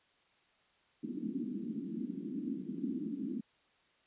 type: band-pass noise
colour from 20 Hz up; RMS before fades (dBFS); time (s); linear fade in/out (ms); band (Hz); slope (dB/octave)
pink; -39; 1.03-3.41; 10; 200 to 310; 48
effects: white hiss -70 dBFS RMS until 4.06 s + resampled to 8000 Hz